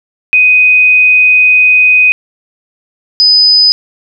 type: tone pair in turn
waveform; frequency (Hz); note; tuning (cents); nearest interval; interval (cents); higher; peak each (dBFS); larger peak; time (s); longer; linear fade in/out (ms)
sine; 2500 / 5000; D#7 / D#8; +8 / +8; octave; 1200; second; -3; neither; 0.33-2.12 / 3.2-3.72; first; 0
effects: none